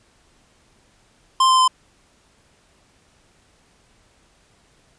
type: tone with pitch steps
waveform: square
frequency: 1046.5 / 1037.5 / 1028.5 Hz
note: C6 / C6 / C6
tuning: 0 / -15 / -30 cents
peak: -13 dBFS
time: 1.4-1.679 s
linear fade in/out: 5 ms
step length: 93 ms
effects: pink hiss -58 dBFS RMS until 4.98 s + resampled to 22050 Hz